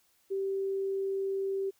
sine tone, 389.1 Hz, G4, 13 cents flat, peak -29 dBFS, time 0.3-1.71 s, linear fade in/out 20 ms, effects white hiss -69 dBFS RMS until 1.79 s

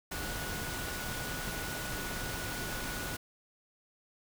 sine tone in noise, 1465 Hz, F#6, 18 cents flat, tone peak -43 dBFS, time 0.11-3.17 s, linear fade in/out 10 ms, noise pink, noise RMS -38 dBFS, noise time 0.11-3.17 s, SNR -8 dB, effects none

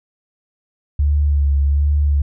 sine tone with vibrato, 71.7 Hz, D2, 41 cents flat, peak -12 dBFS, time 0.99-2.22 s, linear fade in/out 5 ms, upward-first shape sine, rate 1.3 Hz, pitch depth 37 cents each way, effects none

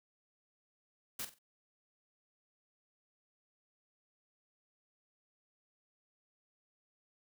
white noise with echo, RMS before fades -40 dBFS, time 1.19-1.25 s, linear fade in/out 5 ms, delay 46 ms, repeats 3, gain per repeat -11 dB, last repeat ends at 1.388 s, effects none

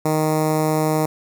10% pulse tone with notch filter, 155.56 Hz, D#3, in tune, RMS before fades -19 dBFS, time 0.05-1.06 s, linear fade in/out 5 ms, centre 3100 Hz, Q 0.51, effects none

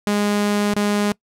sawtooth tone with dropouts, 206.1 Hz, G#3, 13 cents flat, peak -13 dBFS, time 0.07-1.12 s, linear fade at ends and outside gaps 0 ms, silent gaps 0.737-0.764 s, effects noise-tail reverb RT60 0.1 s tail -24 dB re dry + low-pass 12000 Hz 12 dB/octave

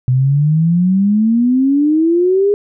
sine exponential sweep, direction up, 124.6 to 415.3 Hz, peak -9 dBFS, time 0.08-2.54 s, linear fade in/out 0 ms, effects none

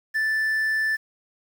triangle tone with quantisation, 1760 Hz, A6, in tune, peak -19 dBFS, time 0.14-0.97 s, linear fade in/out 20 ms, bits 8, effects none

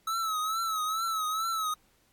square tone with vibrato, 1298 Hz, E6, 27 cents flat, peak -29 dBFS, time 0.07-1.74 s, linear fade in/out 5 ms, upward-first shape triangle, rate 2.3 Hz, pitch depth 82 cents each way, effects pink hiss -67 dBFS RMS until 2.12 s + AAC 64 kbps

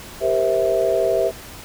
sine chord, C dominant seventh, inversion second, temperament just, 392.4 / 470.9 / 523.3 / 654.1 Hz, G4 / Bb4 / C5 / E5, +2 / +18 / 0 / -14 cents, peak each -22 / -23 / -23 / -19 dBFS, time 0.2-1.32 s, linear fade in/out 50 ms, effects pink hiss -38 dBFS RMS until 1.64 s

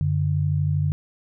sine tone pair together, 94.09 / 146.83 Hz, F#2 / D3, +30 / 0 cents, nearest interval minor sixth, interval 770 cents, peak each -23 / -21 dBFS, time 0.01-0.92 s, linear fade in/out 0 ms, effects none

